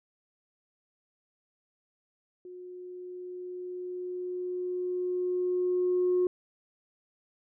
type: tone with level ramp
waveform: sine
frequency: 361.6 Hz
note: F#4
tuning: 40 cents flat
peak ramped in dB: -42 to -21 dBFS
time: 2.45-6.27 s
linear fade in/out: 2 ms
effects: tanh soft clip ceiling -19 dBFS